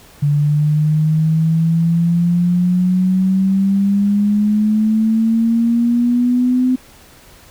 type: exponential sweep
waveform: sine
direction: up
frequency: 144.4 to 256.2 Hz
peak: -11 dBFS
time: 0.22-6.76 s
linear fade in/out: 10 ms
effects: pink hiss -44 dBFS RMS until 7.5 s